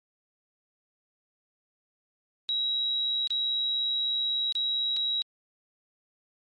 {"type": "tone with dropouts", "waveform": "sine", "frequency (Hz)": 3859, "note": "B7", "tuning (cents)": -41, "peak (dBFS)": -25, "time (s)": [2.49, 5.22], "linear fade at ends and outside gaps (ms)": 0, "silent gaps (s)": [[3.273, 3.305], [4.523, 4.553], [4.965, 4.968]], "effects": ["MP3 48 kbps"]}